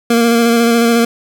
25% pulse tone with vibrato, 233.1 Hz, A#3, in tune, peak -5 dBFS, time 0.1-1.05 s, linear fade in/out 5 ms, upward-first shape square, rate 14 Hz, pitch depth 17 cents each way, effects none

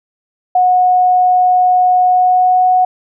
sine tone with pitch glide, 730 to 735.9 Hz, F#5 to F#5, -24 to -10 cents, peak -7 dBFS, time 0.55-2.85 s, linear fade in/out 5 ms, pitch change +14 cents, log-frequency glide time 2.07-2.66 s, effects none

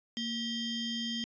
40% pulse ring-modulated tone, 1700 Hz, G#6, 40 cents sharp, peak -29 dBFS, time 0.17-1.24 s, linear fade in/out 0 ms, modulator 1470 Hz, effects resampled to 16000 Hz

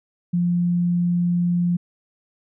sine tone, 174.8 Hz, F3, 2 cents sharp, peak -17 dBFS, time 0.33-1.77 s, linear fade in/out 10 ms, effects none

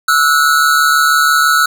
square tone pair together, 1312.9 / 1459 Hz, E6 / F#6, -7 / -25 cents, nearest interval major second, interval 182 cents, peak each -12 dBFS, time 0.08-1.66 s, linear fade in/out 5 ms, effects 8-bit

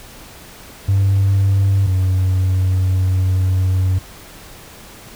triangle tone pair in turn, 98 / 93.31 Hz, G2 / F#2, 0 / +15 cents, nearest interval minor second, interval 85 cents, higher first, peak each -8 / -10 dBFS, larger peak first, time 0.88-1.87 / 1.87-3.99 s, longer second, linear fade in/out 10 ms, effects tanh soft clip ceiling -7 dBFS + pink hiss -39 dBFS RMS until 5.15 s

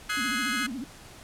30% pulse chord, Ab dominant seventh, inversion second, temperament equal with one note detuned, 1268.5 / 1480 / 1661.2 / 2093 Hz, Eb6 / Gb6 / Ab6 / C7, +33 / 0 / 0 / 0 cents, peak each -30 dBFS, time 0.09-0.67 s, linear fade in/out 10 ms
sine tone with vibrato, 251.2 Hz, B3, 30 cents sharp, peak -32 dBFS, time 0.17-0.84 s, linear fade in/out 2 ms, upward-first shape sine, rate 14 Hz, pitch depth 220 cents each way
effects pink hiss -48 dBFS RMS until 1.23 s + low-pass 11000 Hz 12 dB/octave

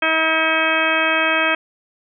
harmonic tone, 320 Hz, D#4, 49 cents sharp, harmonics 1 / 2 / 3 / 4 / 5 / 6 / 7 / 8 / 10, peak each -27 / -23 / -27 / -23 / -21 / -27 / -24 / -21 / -27 dBFS, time 0.02-1.55 s, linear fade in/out 5 ms, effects none

